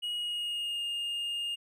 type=tone with pitch glide; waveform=triangle; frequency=2896 to 2830 Hz; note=F#7 to F7; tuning=-38 to +22 cents; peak=-30 dBFS; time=0.02-1.56 s; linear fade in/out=20 ms; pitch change=-40 cents; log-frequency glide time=0.15-0.83 s; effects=none